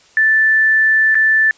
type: tone with dropouts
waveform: sine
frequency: 1760 Hz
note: A6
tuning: in tune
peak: -9 dBFS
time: 0.17-1.51 s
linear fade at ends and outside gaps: 1 ms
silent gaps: 1.146-1.153 s
effects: white hiss -49 dBFS RMS until 1.57 s + resampled to 16000 Hz